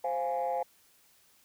sine chord, F minor, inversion second, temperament equal, 523.3 / 698.5 / 830.6 Hz, C5 / F5 / Ab5, 0 / 0 / 0 cents, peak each -32 dBFS, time 0.04-0.63 s, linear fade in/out 5 ms, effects tanh soft clip ceiling -23 dBFS + white hiss -64 dBFS RMS until 1.44 s

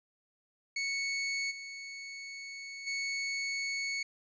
sawtooth tone with level steps, 2214 Hz, C#7, 3 cents flat, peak -28 / -38 / -29 dBFS, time 0.76-4.03 s, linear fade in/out 5 ms, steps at 1.5 / 2.86 s, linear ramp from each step 20 ms, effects resampled to 16000 Hz

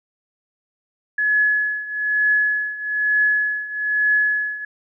sine tone with tremolo, 1699 Hz, G#6, 39 cents sharp, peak -13 dBFS, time 1.18-4.65 s, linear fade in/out 5 ms, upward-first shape triangle, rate 1.1 Hz, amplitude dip 85%, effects none

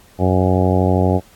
harmonic tone, 92.5 Hz, F#2, in tune, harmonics 1 / 2 / 3 / 4 / 5 / 6 / 7 / 8 / 9, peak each -16 / -19 / -21 / -22 / -23 / -24 / -24 / -25 / -26 dBFS, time 0.18-1.21 s, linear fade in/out 50 ms, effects pink hiss -49 dBFS RMS until 1.35 s + AAC 64 kbps

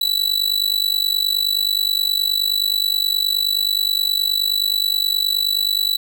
45% pulse tone with amplitude modulation, 3951 Hz, B7, in tune, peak -13 dBFS, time 0.01-5.97 s, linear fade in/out 5 ms, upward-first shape sine, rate 49.5 Hz, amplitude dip 90%, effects none

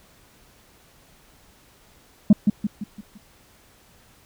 sine tone with echo, 207.7 Hz, G#3, in tune, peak -5 dBFS, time 2.3-2.33 s, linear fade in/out 5 ms, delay 170 ms, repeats 5, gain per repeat -7 dB, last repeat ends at 3.18 s, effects tanh soft clip ceiling -7 dBFS + pink hiss -55 dBFS RMS until 4.25 s

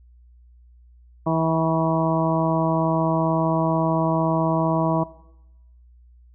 harmonic tone with a mistuned harmonic, 162.2 Hz, E3, 28 cents flat, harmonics 1 / 2 / 3 / 4 / 5 / 6 / 7, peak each -23 / -24 / -33 / -25 / -32 / -27 / -31 dBFS, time 1.26-5.04 s, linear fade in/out 10 ms, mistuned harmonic 7, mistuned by -23 cents, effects noise-tail reverb RT60 0.9 s tail -19 dB re dry + added 60 Hz sine -48 dBFS peak until 6.34 s

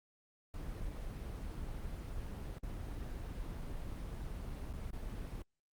brown noise with dropouts, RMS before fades -42 dBFS, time 0.54-5.42 s, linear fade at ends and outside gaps 1 ms, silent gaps 2.584-2.633 / 4.729-4.736 / 4.905-4.931 s, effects Opus 24 kbps

